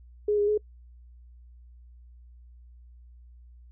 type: tone with pitch steps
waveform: sine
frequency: 417.4 / 410.7 / 422.2 Hz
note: G#4 / G#4 / G#4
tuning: +9 / -19 / +29 cents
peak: -21 dBFS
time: 0.28-0.577 s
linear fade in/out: 5 ms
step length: 99 ms
effects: noise-tail reverb RT60 0.1 s tail -26 dB re dry + added 60 Hz sine -48 dBFS peak until 3.71 s